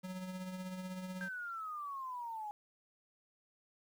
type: tone with tremolo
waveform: square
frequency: 185 Hz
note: F#3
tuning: in tune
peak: -40 dBFS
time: 0.03-1.29 s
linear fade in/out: 20 ms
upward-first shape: triangle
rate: 16 Hz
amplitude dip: 50%
type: exponential sweep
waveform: sine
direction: down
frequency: 1600 to 825 Hz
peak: -40 dBFS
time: 1.21-2.51 s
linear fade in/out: 0 ms
effects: 11-bit